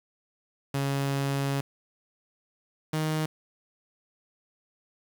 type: tone pair in turn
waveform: sawtooth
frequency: 138.59 / 155.96 Hz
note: C#3 / D#3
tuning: 0 / +4 cents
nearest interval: major second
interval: 204 cents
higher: second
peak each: -22 dBFS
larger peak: neither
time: 0.74-1.61 / 2.93-3.26 s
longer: first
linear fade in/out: 5 ms
effects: 8-bit